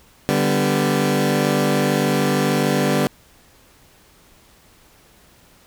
20% pulse chord, G major, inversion second, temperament equal, 146.83 / 196 / 246.9 Hz, D3 / G3 / B3, 0 / 0 / 0 cents, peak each -16 dBFS, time 0.29-3.07 s, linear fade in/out 0 ms, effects pink hiss -52 dBFS RMS until 5.66 s

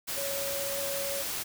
sine tone in noise, 557 Hz, C#5, 8 cents sharp, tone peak -34 dBFS, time 0.16-1.23 s, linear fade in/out 20 ms, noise white, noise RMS -34 dBFS, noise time 0.07-1.44 s, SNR -3 dB, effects none

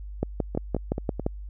two click trains, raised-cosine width 2 ms, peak -11 / -16 dBFS, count 7 / 4, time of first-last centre 0.23-1.264 / 0.55-1.197 s, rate 5.8 / 4.64 Hz, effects added 50 Hz sine -35 dBFS peak until 1.49 s

